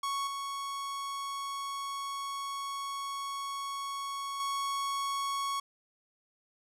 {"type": "tone with level steps", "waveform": "45% pulse", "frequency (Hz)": 1108.7, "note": "C#6", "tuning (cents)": 0, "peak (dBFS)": [-31, -35, -31], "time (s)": [0.03, 5.6], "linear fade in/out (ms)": 5, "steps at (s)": [0.27, 4.4], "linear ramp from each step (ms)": 2, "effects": ["low-pass 12000 Hz 12 dB/octave", "12-bit"]}